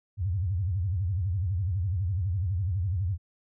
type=tone with vibrato; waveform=sine; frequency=92.5 Hz; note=F#2; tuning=in tune; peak=-25 dBFS; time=0.17-3.18 s; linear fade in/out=50 ms; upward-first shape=sine; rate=12 Hz; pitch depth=220 cents each way; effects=none